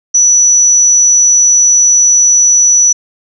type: tone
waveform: sine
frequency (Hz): 5920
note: F#8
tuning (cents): 0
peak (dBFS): -4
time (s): 0.14-2.93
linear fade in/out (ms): 10
effects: none